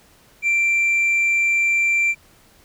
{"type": "tone with tanh clipping", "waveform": "sine", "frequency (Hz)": 2355, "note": "D7", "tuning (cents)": 4, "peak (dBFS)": -16, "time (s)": [0.42, 2.15], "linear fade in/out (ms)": 50, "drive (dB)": 2, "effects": ["pink hiss -53 dBFS RMS until 2.64 s"]}